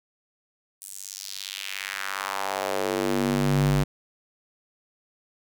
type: tone with high-pass filter sweep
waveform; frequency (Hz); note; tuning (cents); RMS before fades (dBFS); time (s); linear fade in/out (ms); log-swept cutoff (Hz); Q
square; 48.62; G1; -13; -27; 0.81-3.84; 10; 9600 to 100; 2
effects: none